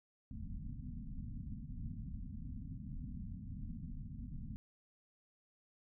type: low-pass noise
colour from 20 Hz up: pink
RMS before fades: -45 dBFS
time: 0.31-4.56 s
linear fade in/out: 0 ms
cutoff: 260 Hz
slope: 96 dB/octave
effects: none